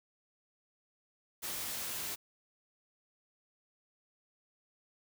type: noise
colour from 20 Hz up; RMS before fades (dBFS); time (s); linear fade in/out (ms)
white; -39; 1.42-2.16; 20
effects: none